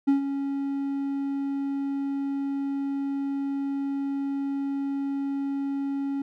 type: tone with ADSR envelope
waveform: triangle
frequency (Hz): 277.2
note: C#4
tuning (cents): 0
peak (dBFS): -14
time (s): 0.07-6.22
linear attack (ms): 16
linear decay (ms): 120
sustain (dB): -10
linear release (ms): 4
effects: none